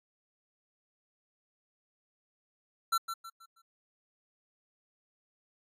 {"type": "tone with echo", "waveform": "square", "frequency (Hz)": 1350, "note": "E6", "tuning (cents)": 41, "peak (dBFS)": -26, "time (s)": [2.92, 2.98], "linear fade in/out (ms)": 10, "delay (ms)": 160, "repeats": 4, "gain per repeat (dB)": -9, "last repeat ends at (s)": 3.62, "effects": ["AAC 48 kbps"]}